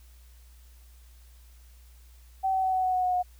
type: tone with pitch steps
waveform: sine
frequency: 766 / 759.8 / 753.7 / 747.6 / 741.6 / 735.6 / 729.7 / 723.8 Hz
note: G5 / F#5 / F#5 / F#5 / F#5 / F#5 / F#5 / F#5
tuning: -40 / +46 / +32 / +18 / +4 / -10 / -24 / -38 cents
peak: -23 dBFS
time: 2.43-3.23 s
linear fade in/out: 20 ms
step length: 100 ms
effects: added 60 Hz sine -50 dBFS peak until 3.39 s + white hiss -62 dBFS RMS until 3.39 s